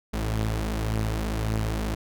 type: tone pair together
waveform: sawtooth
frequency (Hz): 54.98 / 108.2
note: A1 / A2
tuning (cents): -1 / -29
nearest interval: octave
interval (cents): 1172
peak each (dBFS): -23 / -25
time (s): 0.13-1.95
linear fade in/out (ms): 10
effects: none